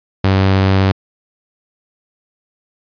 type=tone; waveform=sawtooth; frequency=96.1 Hz; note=G2; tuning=34 cents flat; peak=-6 dBFS; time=0.24-0.92 s; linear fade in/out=5 ms; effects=resampled to 11025 Hz